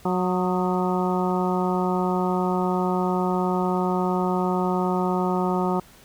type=harmonic tone with a mistuned harmonic; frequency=182.9 Hz; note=F#3; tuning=20 cents flat; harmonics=1 / 2 / 3 / 4 / 5 / 6 / 7; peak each=-24 / -26 / -33 / -29 / -29 / -36 / -32 dBFS; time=0.05-5.8 s; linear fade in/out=5 ms; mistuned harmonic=7; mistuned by=-46 cents; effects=pink hiss -51 dBFS RMS until 6.04 s